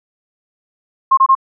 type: tone bursts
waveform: sine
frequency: 1068 Hz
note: C6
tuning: 35 cents sharp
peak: -6 dBFS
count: 3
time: 1.11-1.352 s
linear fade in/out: 10 ms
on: 64 ms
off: 25 ms
effects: none